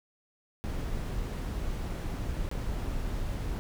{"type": "noise with dropouts", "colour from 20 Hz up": "brown", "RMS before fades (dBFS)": -33, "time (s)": [0.64, 3.59], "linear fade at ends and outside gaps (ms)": 0, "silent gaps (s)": [2.49, 2.514], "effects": []}